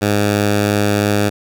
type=tone; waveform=10% pulse; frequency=103 Hz; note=G#2; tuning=14 cents flat; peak=-5 dBFS; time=0.01-1.3 s; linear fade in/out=20 ms; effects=none